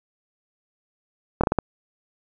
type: slowing click train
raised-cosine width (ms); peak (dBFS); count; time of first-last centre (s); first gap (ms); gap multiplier
1; -5; 5; 1.41-1.587; 26; 1.37
effects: none